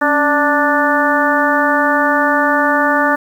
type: harmonic tone with a mistuned harmonic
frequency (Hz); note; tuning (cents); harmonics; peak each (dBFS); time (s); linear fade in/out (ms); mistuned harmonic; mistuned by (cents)
293.7; D4; 0; 1 / 2 / 3 / 4 / 5 / 6; -18 / -18 / -18 / -18 / -18 / -18; 0.01-3.16; 10; 1; -79
effects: 7-bit